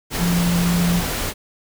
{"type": "tone in noise", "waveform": "sine", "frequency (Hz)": 173.9, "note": "F3", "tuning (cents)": -7, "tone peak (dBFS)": -16, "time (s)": [0.18, 1.03], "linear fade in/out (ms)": 50, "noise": "pink", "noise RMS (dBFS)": -24, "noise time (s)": [0.1, 1.34], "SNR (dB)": 5, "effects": []}